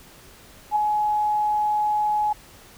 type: tone with ADSR envelope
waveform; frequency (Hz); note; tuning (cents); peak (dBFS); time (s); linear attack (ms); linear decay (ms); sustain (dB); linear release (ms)
sine; 843; G#5; +26; -15; 0.71-2.33; 50; 4; -4; 7
effects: pink hiss -48 dBFS RMS until 2.77 s